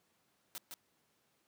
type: noise with echo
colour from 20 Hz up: white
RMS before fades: -44 dBFS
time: 0.55-0.58 s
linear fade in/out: 0 ms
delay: 160 ms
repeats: 1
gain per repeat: -3 dB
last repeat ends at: 0.74 s
effects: pink hiss -75 dBFS RMS until 1.47 s + high-pass 150 Hz 12 dB/octave